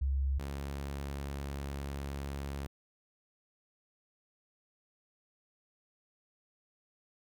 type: tone pair in turn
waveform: sine / sawtooth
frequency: 68 / 69.79 Hz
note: C#2 / C#2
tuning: -33 / +12 cents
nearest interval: unison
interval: 45 cents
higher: second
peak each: -28 / -33 dBFS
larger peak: first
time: 0.01-0.39 / 0.39-2.67 s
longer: second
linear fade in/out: 10 ms
effects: none